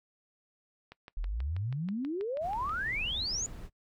click train, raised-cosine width 0.3 ms, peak -31 dBFS, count 12, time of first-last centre 0.92-2.694 s, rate 6.2 Hz
sine exponential sweep, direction up, 36.71 to 7040 Hz, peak -31 dBFS, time 1.17-3.46 s, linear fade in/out 0 ms
brown noise, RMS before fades -43 dBFS, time 2.4-3.7 s, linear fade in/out 50 ms
effects noise-tail reverb RT60 0.1 s tail -21 dB re dry

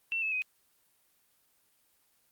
sine tone with pitch steps, 2700 / 2605 / 2513 Hz, E7 / E7 / D#7, +41 / -21 / +17 cents, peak -29 dBFS, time 0.12-0.42 s, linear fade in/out 0 ms, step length 100 ms, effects white hiss -70 dBFS RMS until 2.31 s + Opus 24 kbps

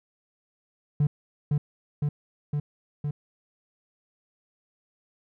triangle tone with echo, 146.6 Hz, D3, 3 cents flat, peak -16 dBFS, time 1-1.07 s, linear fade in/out 5 ms, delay 510 ms, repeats 4, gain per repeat -2 dB, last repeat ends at 3.11 s, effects tanh soft clip ceiling -14 dBFS

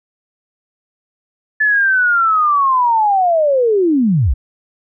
sine linear sweep, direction down, 1741 to 47.01 Hz, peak -10 dBFS, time 1.6-4.34 s, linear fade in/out 10 ms, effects none

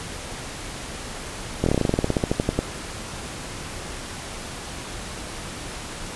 slowing click train, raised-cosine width 2 ms, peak -6 dBFS, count 19, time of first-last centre 1.64-2.59 s, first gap 23 ms, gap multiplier 1.09, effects pink hiss -34 dBFS RMS until 6.15 s + resampled to 24000 Hz

